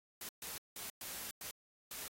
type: noise bursts at uneven times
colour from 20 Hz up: white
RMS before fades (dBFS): -45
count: 6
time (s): 0.21-0.29 / 0.42-0.58 / 0.76-0.9 / 1.01-1.31 / 1.41-1.51 / 1.91-2.08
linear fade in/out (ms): 2
effects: AAC 48 kbps